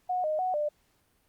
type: tone with pitch steps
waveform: sine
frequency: 730 / 617 / 740 / 596 Hz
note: F#5 / D#5 / F#5 / D5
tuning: -24 / -15 / 0 / +25 cents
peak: -26 dBFS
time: 0.09-0.69 s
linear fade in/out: 10 ms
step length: 150 ms
effects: pink hiss -69 dBFS RMS until 1.28 s + Opus 48 kbps